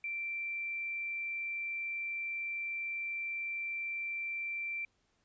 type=tone; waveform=sine; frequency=2349 Hz; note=D7; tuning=in tune; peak=-35 dBFS; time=0.04-4.85 s; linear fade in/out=2 ms; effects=pink hiss -75 dBFS RMS until 5.24 s + resampled to 16000 Hz